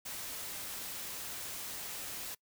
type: noise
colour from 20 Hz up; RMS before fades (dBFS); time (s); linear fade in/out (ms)
white; -42; 0.05-2.35; 10
effects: noise-tail reverb RT60 0.1 s tail -24 dB re dry